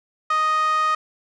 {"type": "tone with band-pass filter", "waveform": "5% pulse", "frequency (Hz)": 622.3, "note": "D#5", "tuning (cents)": 0, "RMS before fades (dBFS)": -20, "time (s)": [0.3, 0.95], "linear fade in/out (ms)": 5, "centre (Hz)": 1300, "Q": 6.3, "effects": []}